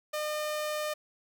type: tone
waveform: sawtooth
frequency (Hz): 606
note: D#5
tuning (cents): -46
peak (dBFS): -27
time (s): 0.13-0.94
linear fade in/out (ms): 10
effects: none